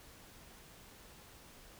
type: silence
effects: pink hiss -57 dBFS RMS until 1.79 s